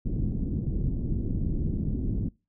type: low-pass noise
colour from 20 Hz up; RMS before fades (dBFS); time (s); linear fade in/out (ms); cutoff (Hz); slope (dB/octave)
pink; -28; 0.05-2.29; 10; 290; 24
effects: noise-tail reverb RT60 0.3 s tail -25 dB re dry